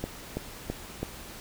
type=click train; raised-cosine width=2 ms; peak=-17 dBFS; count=4; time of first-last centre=0.04-1.03 s; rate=3.03 Hz; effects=pink hiss -44 dBFS RMS until 1.4 s